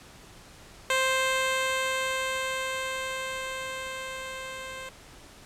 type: tone with level ramp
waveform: 10% pulse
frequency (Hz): 524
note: C5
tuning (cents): +2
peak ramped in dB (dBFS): -14 to -29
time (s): 0.9-4.89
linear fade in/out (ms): 2
effects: pink hiss -50 dBFS RMS until 5.45 s + low-pass 10000 Hz 12 dB/octave